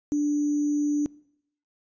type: tone with sample-and-hold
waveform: sine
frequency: 293.7 Hz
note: D4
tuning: in tune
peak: -21 dBFS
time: 0.12-1.06 s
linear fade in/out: 0 ms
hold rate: 6300 Hz
effects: noise-tail reverb RT60 0.7 s tail -23 dB re dry + resampled to 16000 Hz